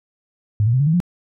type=tone with pitch steps; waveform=sine; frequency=105 / 116.5 / 129.27 / 143.43 / 159.15 / 176.59 Hz; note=G#2 / A#2 / C3 / D3 / D#3 / F3; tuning=+19 / -1 / -21 / -41 / +39 / +19 cents; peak=-13 dBFS; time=0.6-1.002 s; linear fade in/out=0 ms; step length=67 ms; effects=none